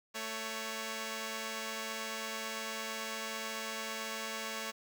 5% pulse tone pair together, 221.4 / 558 Hz, A3 / C#5, +11 / +11 cents, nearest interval octave + major third, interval 1600 cents, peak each -29 / -29 dBFS, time 0.14-4.72 s, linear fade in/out 20 ms, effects none

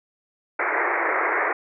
white band-pass noise, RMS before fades -23 dBFS, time 0.59-1.53 s, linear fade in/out 5 ms, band 320 to 2200 Hz, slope 96 dB/octave, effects none

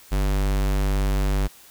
square tone, 49 Hz, G1, in tune, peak -20 dBFS, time 0.11-1.48 s, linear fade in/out 20 ms, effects white hiss -49 dBFS RMS until 1.7 s

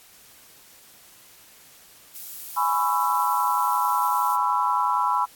violet noise, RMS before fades -36 dBFS, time 2.14-4.37 s, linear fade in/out 20 ms
sine chord, C# minor seventh, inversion second, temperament just, 831.5 / 997.9 / 1108.7 / 1330.5 Hz, G#5 / B5 / C#6 / E6, +2 / +18 / 0 / +16 cents, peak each -27 / -22 / -28 / -27 dBFS, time 2.56-5.26 s, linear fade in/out 20 ms
effects white hiss -51 dBFS RMS until 5.35 s + AAC 64 kbps

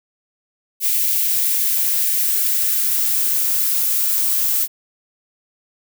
violet noise with high-pass filter sweep, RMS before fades -18 dBFS, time 0.8-4.68 s, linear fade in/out 50 ms, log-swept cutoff 2200 to 950 Hz, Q 1.7, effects none

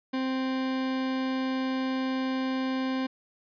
40% pulse tone, 261.6 Hz, C4, in tune, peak -26 dBFS, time 0.13-3.07 s, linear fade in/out 10 ms, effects resampled to 11025 Hz

